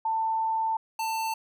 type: tone pair in turn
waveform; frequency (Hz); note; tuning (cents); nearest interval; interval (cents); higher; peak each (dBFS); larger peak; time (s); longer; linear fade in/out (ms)
sine / square; 891 / 891; A5 / A5; +22 / +22; unison; 0; neither; -24 / -28; first; 0.05-0.77 / 0.99-1.34; first; 5
effects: none